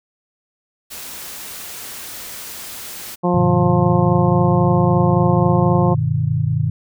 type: noise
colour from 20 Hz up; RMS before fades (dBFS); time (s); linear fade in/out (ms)
white; -32; 0.9-3.16; 20
type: harmonic tone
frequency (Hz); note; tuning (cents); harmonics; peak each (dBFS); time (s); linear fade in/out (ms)
176.9; F3; +23; 1 / 2 / 3 / 4 / 5 / 6; -17 / -20 / -22 / -23 / -24 / -25; 3.23-5.95; 20
type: chord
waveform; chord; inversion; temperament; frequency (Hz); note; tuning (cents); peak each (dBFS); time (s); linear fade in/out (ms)
sine; G augmented; none; just; 98 / 122.5 / 153.12; G2 / B2 / D#3; 0 / -14 / -27; -22 / -19 / -19; 3.34-6.7; 5
effects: none